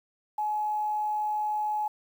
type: tone with quantisation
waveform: sine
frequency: 847 Hz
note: G#5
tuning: 34 cents sharp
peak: -26 dBFS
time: 0.38-1.88 s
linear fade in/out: 5 ms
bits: 9
effects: none